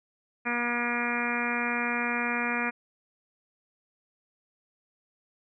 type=harmonic tone; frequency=239.6 Hz; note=A#3; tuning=48 cents sharp; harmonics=1 / 2 / 3 / 4 / 5 / 6 / 7 / 8 / 9 / 10; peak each=-33 / -38 / -38 / -37 / -37 / -35 / -35 / -36 / -37 / -33 dBFS; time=0.45-2.71 s; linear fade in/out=20 ms; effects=none